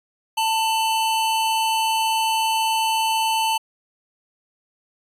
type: tone pair together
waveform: square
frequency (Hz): 890.9 / 3000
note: A5 / F#7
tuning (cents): +21 / +23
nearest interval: octave + major sixth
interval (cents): 2102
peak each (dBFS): -20 / -27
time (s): 0.37-3.58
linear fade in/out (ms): 10
effects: resampled to 32000 Hz